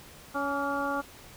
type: harmonic tone with a mistuned harmonic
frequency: 280.3 Hz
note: C#4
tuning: 19 cents sharp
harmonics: 1 / 2 / 3 / 4 / 5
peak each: -34 / -34 / -34 / -34 / -34 dBFS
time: 0.34-1.02 s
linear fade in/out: 20 ms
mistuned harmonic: 4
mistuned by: +37 cents
effects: pink hiss -50 dBFS RMS until 1.36 s